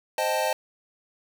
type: chord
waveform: square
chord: A half-diminished seventh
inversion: first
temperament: equal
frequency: 523.3 / 622.3 / 784 / 880 Hz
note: C5 / Eb5 / G5 / A5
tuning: 0 / 0 / 0 / 0 cents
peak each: -30 / -28 / -32 / -29 dBFS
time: 0.18-0.53 s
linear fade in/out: 2 ms
effects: none